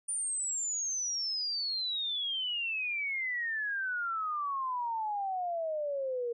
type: exponential sweep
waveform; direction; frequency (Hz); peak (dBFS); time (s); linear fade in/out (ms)
sine; down; 9390 to 466.2; -31; 0.08-6.33; 10
effects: none